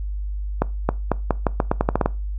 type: accelerating click train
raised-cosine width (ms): 1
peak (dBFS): -3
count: 12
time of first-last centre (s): 0.62-2.06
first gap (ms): 270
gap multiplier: 0.84
effects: noise-tail reverb RT60 0.3 s tail -21 dB re dry + added 50 Hz sine -24 dBFS peak until 2.38 s